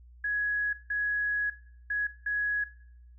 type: tone bursts at uneven times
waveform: sine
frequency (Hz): 1673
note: G#6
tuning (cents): +12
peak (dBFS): -27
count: 4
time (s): 0.24-0.73 / 0.9-1.5 / 1.9-2.07 / 2.26-2.64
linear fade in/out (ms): 5
effects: noise-tail reverb RT60 0.7 s tail -17 dB re dry + added 60 Hz sine -50 dBFS peak until 3.18 s